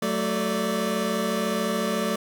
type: tone cluster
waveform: 25% pulse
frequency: 187.4 / 221.3 / 584 Hz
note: F#3 / A3 / D5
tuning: +22 / +10 / -10 cents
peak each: -26 / -23 / -25 dBFS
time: 0.02-2.16 s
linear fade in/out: 5 ms
effects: none